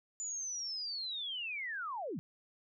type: linear sweep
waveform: sine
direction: down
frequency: 7060 to 130.81 Hz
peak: -37 dBFS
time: 0.2-2.19 s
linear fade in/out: 0 ms
effects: none